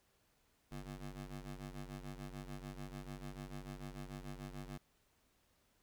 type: ring-modulated tone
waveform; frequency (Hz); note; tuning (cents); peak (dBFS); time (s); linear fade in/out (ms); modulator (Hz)
20% pulse; 96; G2; -36; -38; 0.71-4.78; 10; 51.4
effects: pink hiss -75 dBFS RMS until 5.82 s